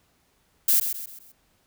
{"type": "noise with echo", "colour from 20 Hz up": "violet", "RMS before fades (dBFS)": -19, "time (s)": [0.68, 0.8], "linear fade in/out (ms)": 5, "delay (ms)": 130, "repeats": 4, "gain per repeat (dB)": -8, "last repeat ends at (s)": 1.32, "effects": ["pink hiss -66 dBFS RMS until 1.66 s"]}